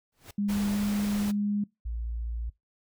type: noise with exponential growth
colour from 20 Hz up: pink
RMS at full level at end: -41 dBFS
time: 0.12-0.31 s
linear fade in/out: 5 ms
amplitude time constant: 40 ms
type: tone with pitch glide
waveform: sine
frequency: 203.5 to 205.4 Hz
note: G#3 to G#3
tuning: -35 to -19 cents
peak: -25 dBFS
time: 0.38-1.64 s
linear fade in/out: 5 ms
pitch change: +16 cents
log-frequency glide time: 0.7-0.82 s
type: noise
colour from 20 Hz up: pink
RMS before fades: -38 dBFS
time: 0.48-1.32 s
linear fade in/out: 20 ms
type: tone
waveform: sine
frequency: 57.4 Hz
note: A#1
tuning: 26 cents flat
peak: -30 dBFS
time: 1.85-2.5 s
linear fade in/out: 10 ms
effects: noise-tail reverb RT60 0.2 s tail -23 dB re dry

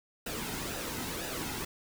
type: noise with flanger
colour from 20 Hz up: pink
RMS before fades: -37 dBFS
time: 0.26-1.65 s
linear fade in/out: 5 ms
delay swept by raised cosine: 0.91 to 1.78 ms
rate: 2 Hz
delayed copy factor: -0.55
effects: none

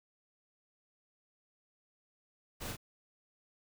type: noise with echo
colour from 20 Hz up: pink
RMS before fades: -42 dBFS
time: 2.6-2.73 s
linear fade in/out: 20 ms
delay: 39 ms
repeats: 1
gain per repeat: -2 dB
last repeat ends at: 2.769 s
effects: none

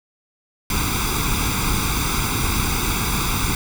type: noise with comb filter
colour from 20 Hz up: pink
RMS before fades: -21 dBFS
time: 0.7-3.55 s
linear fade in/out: 2 ms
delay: 0.83 ms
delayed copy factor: +0.85
effects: none

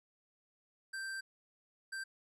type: tone bursts at uneven times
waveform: square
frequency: 1568 Hz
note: G6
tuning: in tune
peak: -40 dBFS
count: 2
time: 0.93-1.21 / 1.92-2.04 s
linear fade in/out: 10 ms
effects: resampled to 24000 Hz

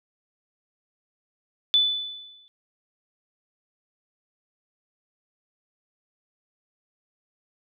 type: tone with exponential decay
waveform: sine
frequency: 3490 Hz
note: A7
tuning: 15 cents flat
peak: -14 dBFS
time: 1.74-2.48 s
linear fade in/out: 0 ms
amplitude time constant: 160 ms
effects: none

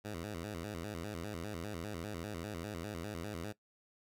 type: tone with vibrato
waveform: 10% pulse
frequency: 93.9 Hz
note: F#2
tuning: 26 cents sharp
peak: -32 dBFS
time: 0.04-3.53 s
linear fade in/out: 20 ms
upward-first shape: square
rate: 5 Hz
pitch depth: 200 cents each way
effects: noise-tail reverb RT60 0.1 s tail -18 dB re dry

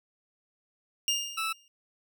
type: tone with exponential decay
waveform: 25% pulse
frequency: 2818 Hz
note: F7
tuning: 15 cents sharp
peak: -19 dBFS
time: 1.08-1.68 s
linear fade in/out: 1 ms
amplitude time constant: 130 ms
type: tone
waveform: 20% pulse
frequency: 1314 Hz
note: E6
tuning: 6 cents flat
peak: -24 dBFS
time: 1.37-1.53 s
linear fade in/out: 10 ms
effects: none

